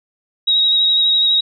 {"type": "tone with vibrato", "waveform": "sine", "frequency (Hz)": 3806, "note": "A#7", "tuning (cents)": 35, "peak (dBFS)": -11, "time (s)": [0.47, 1.41], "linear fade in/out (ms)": 10, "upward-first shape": "sine", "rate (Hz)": 12, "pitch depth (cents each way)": 20, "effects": []}